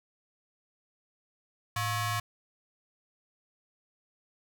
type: ring-modulated tone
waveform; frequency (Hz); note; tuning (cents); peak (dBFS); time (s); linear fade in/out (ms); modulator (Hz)
sawtooth; 600; D5; +37; -22; 1.76-2.2; 5; 491
effects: none